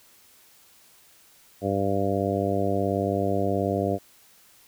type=harmonic tone; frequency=98.6 Hz; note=G2; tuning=11 cents sharp; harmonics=1 / 2 / 3 / 4 / 5 / 6 / 7; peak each=-30 / -30 / -30 / -30 / -30 / -30 / -30 dBFS; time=1.61-3.99 s; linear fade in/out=50 ms; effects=white hiss -56 dBFS RMS until 4.67 s